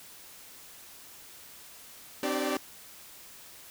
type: tone cluster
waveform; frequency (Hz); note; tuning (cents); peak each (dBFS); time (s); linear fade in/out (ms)
sawtooth; 261.2 / 300.1 / 386.3 / 582; C4 / D4 / G4 / D5; -3 / +38 / -25 / -16; -30; 2.23-2.57; 2
effects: white hiss -50 dBFS RMS until 3.7 s